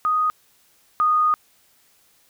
sine tone pair in turn, 1244.5 / 1235.2 Hz, D#6 / D#6, 0 / -13 cents, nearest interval unison, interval 13 cents, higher first, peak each -17 / -15 dBFS, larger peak second, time 0.05-0.3 / 1-1.34 s, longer second, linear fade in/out 0 ms, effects white hiss -59 dBFS RMS until 2.29 s

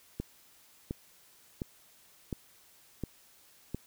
click train, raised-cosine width 3 ms, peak -21 dBFS, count 6, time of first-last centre 0.2-3.746 s, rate 1.41 Hz, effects white hiss -61 dBFS RMS until 3.86 s

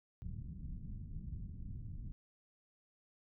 pink low-pass noise, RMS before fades -45 dBFS, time 0.22-2.12 s, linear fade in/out 0 ms, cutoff 180 Hz, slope 24 dB/octave, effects none

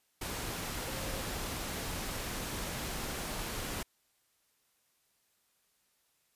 sine tone in noise, 532 Hz, C5, 29 cents sharp, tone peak -46 dBFS, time 0.87-1.22 s, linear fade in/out 5 ms, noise pink, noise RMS -38 dBFS, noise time 0.21-3.83 s, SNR -11 dB, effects white hiss -74 dBFS RMS until 6.35 s + resampled to 32000 Hz

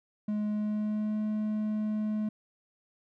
triangle tone with pitch glide, 210.4 to 213.6 Hz, G#3 to G#3, +23 to +49 cents, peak -26 dBFS, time 0.28-2.29 s, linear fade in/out 5 ms, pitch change +26 cents, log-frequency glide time 0.49-1.2 s, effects none

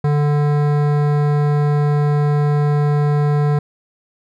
sine tone with hard clipping, 146.83 Hz, D3, in tune, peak -15 dBFS, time 0.04-3.59 s, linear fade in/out 5 ms, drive 16 dB, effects none

